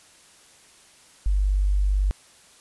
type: tone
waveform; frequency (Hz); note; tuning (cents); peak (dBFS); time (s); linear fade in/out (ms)
sine; 49; G1; 0; -18; 1.26-2.11; 0
effects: white hiss -53 dBFS RMS until 2.6 s + resampled to 24000 Hz